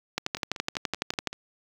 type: two click trains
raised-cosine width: 0.2 ms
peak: -20 / -9 dBFS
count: 6 / 14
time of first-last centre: 0.37-1.33 / 0.18-1.272 s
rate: 5.21 / 11.9 Hz
effects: high-pass 80 Hz 12 dB/octave + 7-bit